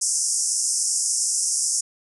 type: band-pass noise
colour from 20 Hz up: white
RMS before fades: -23 dBFS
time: 0.01-1.81 s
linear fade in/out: 10 ms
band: 5200 to 10000 Hz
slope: 96 dB/octave
effects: none